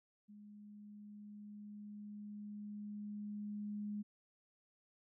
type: tone with level ramp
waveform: sine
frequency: 207.7 Hz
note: G#3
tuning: in tune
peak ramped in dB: -54 to -39 dBFS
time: 0.28-4.03 s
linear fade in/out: 20 ms
effects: none